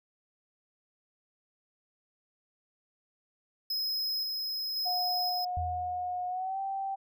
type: tone with tremolo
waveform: square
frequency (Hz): 5110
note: D#8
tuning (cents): +45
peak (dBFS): -30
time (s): 3.7-5.45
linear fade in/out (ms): 5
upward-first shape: square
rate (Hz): 0.94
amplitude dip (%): 25
type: tone with pitch glide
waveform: sine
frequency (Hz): 723 to 779.4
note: F#5 to G5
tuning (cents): -40 to -10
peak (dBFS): -31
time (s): 4.85-6.96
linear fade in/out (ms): 20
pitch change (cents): +130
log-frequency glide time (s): 6.28-6.59
type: tone with exponential decay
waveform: sine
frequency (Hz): 82.41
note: E2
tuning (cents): 0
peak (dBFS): -30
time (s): 5.57-6.31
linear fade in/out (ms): 0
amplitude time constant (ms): 160
effects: none

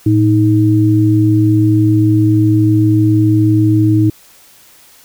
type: tone pair together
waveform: sine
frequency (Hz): 111.54 / 315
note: A2 / D#4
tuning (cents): +24 / +21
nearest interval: octave + tritone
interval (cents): 1797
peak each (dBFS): -10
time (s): 0.06-4.1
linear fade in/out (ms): 5
effects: white hiss -44 dBFS RMS until 5.04 s

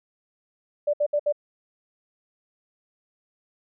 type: tone bursts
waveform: sine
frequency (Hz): 587.3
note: D5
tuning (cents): 0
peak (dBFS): -19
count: 4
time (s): 0.87-1.325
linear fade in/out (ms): 10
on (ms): 65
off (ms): 65
effects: none

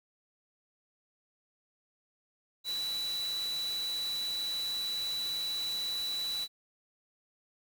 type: tone in noise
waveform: sine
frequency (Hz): 3951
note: B7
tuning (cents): 0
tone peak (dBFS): -32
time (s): 2.64-6.48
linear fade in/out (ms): 50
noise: white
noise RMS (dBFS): -44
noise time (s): 2.64-6.48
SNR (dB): +9
effects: none

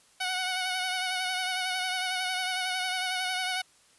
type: tone with vibrato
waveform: 10% pulse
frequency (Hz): 740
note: F#5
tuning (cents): 0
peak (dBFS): -20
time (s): 0.2-3.62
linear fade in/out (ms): 10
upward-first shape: sine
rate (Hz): 11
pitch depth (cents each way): 31
effects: white hiss -61 dBFS RMS until 3.98 s + resampled to 24000 Hz

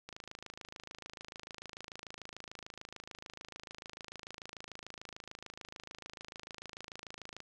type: click train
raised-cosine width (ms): 0.2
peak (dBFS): -28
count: 197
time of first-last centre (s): 0.09-7.403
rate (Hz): 26.8
effects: none

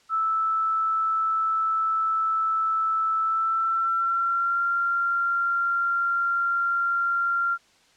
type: tone with pitch glide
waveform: sine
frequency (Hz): 1315 to 1382.8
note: E6 to F6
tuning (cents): -5 to -18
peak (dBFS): -21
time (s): 0.09-7.58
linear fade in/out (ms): 50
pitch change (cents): +87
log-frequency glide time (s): 3.21-4.62
effects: white hiss -59 dBFS RMS until 7.96 s + low-pass 6000 Hz 12 dB/octave

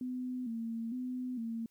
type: tone with vibrato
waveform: sine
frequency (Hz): 240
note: B3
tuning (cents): -49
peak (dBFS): -35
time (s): 0.01-1.66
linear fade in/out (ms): 2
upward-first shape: square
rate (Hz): 1.1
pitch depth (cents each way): 86
effects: white hiss -75 dBFS RMS until 1.7 s

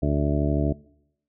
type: harmonic tone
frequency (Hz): 72.7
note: D2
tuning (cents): -17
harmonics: 1 / 2 / 3 / 4 / 5 / 6 / 8 / 9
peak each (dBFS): -25 / -25 / -31 / -26 / -32 / -34 / -35 / -31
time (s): 0.02-0.73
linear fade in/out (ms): 10
effects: noise-tail reverb RT60 0.8 s tail -23 dB re dry

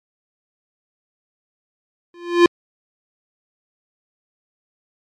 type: tone with exponential growth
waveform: square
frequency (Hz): 346.8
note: F4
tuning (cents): -12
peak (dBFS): -5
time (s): 2.14-2.46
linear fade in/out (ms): 2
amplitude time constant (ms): 69
effects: low-pass 4000 Hz 12 dB/octave + MP3 64 kbps

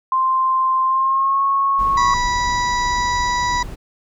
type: tone with pitch glide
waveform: sine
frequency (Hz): 1046.5 to 1097.9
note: C6 to C#6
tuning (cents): 0 to -17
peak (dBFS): -14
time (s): 0.12-2.14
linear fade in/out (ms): 2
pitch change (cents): +83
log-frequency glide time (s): 0.85-1.42
type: noise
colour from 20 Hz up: brown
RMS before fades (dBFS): -29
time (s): 1.78-3.76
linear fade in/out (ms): 20
type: harmonic tone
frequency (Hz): 980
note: B5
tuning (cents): -14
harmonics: 1 / 2 / 4 / 5 / 6 / 7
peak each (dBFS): -18 / -24 / -30 / -32 / -34 / -35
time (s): 1.97-3.63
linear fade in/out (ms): 5
effects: none

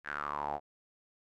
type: tone with band-pass filter sweep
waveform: sawtooth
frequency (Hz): 73.2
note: D2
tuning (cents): -5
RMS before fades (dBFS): -37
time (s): 0.04-0.6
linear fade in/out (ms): 50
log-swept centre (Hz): 1700 to 710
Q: 6.7
effects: none

